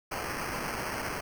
blue noise with sample-and-hold, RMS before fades -35 dBFS, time 0.11-1.21 s, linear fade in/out 10 ms, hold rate 3675 Hz, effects none

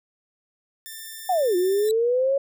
5% pulse tone, 1785 Hz, A6, 24 cents sharp, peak -25 dBFS, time 0.86-1.89 s, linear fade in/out 0 ms
sine linear two-way sweep, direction down then up, 770 to 349.2 to 559 Hz, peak -18 dBFS, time 1.29-2.38 s, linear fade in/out 5 ms, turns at 1.56 s
20% pulse tone with exponential growth, 3951 Hz, B7, in tune, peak -22 dBFS, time 1.82-1.91 s, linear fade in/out 1 ms, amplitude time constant 18 ms
effects none

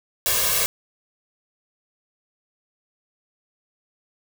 white noise with comb filter, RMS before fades -21 dBFS, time 0.26-0.66 s, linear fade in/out 0 ms, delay 1.8 ms, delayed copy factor +0.9, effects none

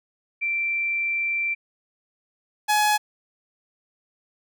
sine / sawtooth tone pair in turn, 2349 / 843.1 Hz, D7 / G#5, 0 / +26 cents, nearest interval octave + tritone, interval 1774 cents, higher first, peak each -22 / -14 dBFS, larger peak second, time 0.41-1.55 / 2.68-2.98 s, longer first, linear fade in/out 20 ms, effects none

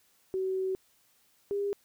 sine tone pair in turn, 378 / 403.1 Hz, F#4 / G4, +37 / +48 cents, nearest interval minor second, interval 111 cents, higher second, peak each -28 dBFS, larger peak neither, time 0.34-0.75 / 1.51-1.73 s, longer first, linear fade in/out 0 ms, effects white hiss -67 dBFS RMS until 1.84 s

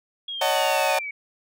sine linear sweep, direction down, 3322 to 2221 Hz, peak -29 dBFS, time 0.28-1.11 s, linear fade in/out 5 ms
40% pulse chord, D# half-diminished seventh, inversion third, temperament just, 560 / 622.3 / 746.7 / 896 Hz, C#5 / D#5 / F#5 / A5, +18 / 0 / +16 / +31 cents, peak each -25 dBFS, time 0.41-0.99 s, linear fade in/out 5 ms
effects none

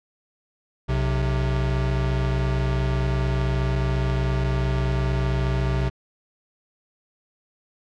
square tone pair together, 61.35 / 130 Hz, B1 / C3, -11 / -11 cents, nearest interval octave + minor second, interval 1300 cents, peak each -24 / -24 dBFS, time 0.88-5.9 s, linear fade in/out 20 ms, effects low-pass 4000 Hz 12 dB/octave

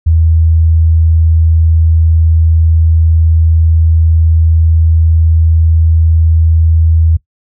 sine tone, 81 Hz, E2, 30 cents flat, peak -5 dBFS, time 0.06-7.17 s, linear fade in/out 10 ms, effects noise-tail reverb RT60 0.1 s tail -19 dB re dry

